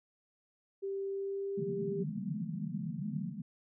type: tone with pitch glide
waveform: sine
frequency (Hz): 392 to 397.2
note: G4 to G4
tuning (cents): 0 to +23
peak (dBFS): -34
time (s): 0.82-2.04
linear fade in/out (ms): 20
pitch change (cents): +23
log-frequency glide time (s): 1.09-1.72
type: band-pass noise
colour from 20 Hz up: white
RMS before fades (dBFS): -38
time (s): 1.57-3.42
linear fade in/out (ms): 10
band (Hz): 140 to 230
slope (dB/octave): 96
effects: none